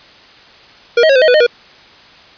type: tone with pitch steps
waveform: square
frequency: 474 / 633 / 547 / 510 / 628 / 494.3 / 614 / 480.4 Hz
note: A#4 / D#5 / C#5 / C5 / D#5 / B4 / D#5 / B4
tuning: +29 / +30 / -23 / -44 / +16 / +1 / -23 / -48 cents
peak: -7 dBFS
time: 0.97-1.466 s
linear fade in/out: 5 ms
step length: 62 ms
effects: white hiss -41 dBFS RMS until 2.37 s + resampled to 11025 Hz